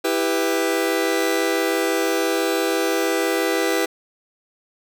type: chord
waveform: sawtooth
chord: E minor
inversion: none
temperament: just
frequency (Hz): 329.6 / 395.6 / 494.4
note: E4 / G4 / B4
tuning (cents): 0 / +16 / +2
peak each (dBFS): -19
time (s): 0.04-3.86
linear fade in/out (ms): 10
effects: none

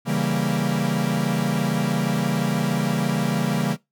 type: chord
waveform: 45% pulse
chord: C# diminished seventh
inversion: none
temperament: equal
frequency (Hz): 138.59 / 164.81 / 196 / 233.1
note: C#3 / E3 / G3 / Bb3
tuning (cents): 0 / 0 / 0 / 0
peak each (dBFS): -26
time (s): 0.05-3.77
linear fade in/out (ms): 50
effects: noise-tail reverb RT60 0.2 s tail -22 dB re dry

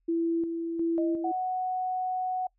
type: tone with tremolo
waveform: sine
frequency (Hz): 333.2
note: E4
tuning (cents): +19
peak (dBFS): -24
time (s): 0.08-1.32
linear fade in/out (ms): 10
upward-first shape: square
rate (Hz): 1.4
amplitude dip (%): 45
type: tone with exponential decay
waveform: sine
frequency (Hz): 622.3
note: D#5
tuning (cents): 0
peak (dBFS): -30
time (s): 0.98-1.77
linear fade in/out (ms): 0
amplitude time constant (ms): 170
type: tone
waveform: sine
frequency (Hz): 740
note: F#5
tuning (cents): 0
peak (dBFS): -27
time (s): 1.24-2.47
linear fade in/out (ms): 5
effects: noise-tail reverb RT60 0.1 s tail -25 dB re dry + added 41 Hz sine -70 dBFS peak until 2.58 s

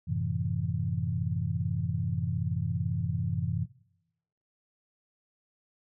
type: chord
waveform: sine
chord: F# half-diminished seventh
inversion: none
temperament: equal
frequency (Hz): 92.5 / 110 / 130.81 / 164.81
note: F#2 / A2 / C3 / E3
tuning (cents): 0 / 0 / 0 / 0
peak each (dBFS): -33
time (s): 0.07-3.66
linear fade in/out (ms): 20
effects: noise-tail reverb RT60 0.9 s tail -22 dB re dry

